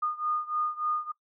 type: beating tone pair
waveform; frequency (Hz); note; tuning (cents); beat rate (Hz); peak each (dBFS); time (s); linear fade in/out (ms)
sine; 1223 / 1226.4; D#6 / D#6; -30 / -25; 3.4; -30 / -32; 0.02-1.12; 10
effects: noise-tail reverb RT60 0.1 s tail -19 dB re dry